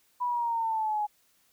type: exponential sweep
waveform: sine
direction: down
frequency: 989 to 830.6 Hz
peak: -26 dBFS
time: 0.2-1.07 s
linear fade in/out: 20 ms
effects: white hiss -67 dBFS RMS until 1.52 s